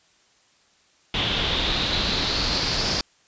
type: noise with low-pass filter sweep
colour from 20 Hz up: pink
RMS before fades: -24 dBFS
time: 1.14-3.01 s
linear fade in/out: 2 ms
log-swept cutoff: 3300 to 5000 Hz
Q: 5.2
effects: white hiss -60 dBFS RMS until 3.27 s + resampled to 16000 Hz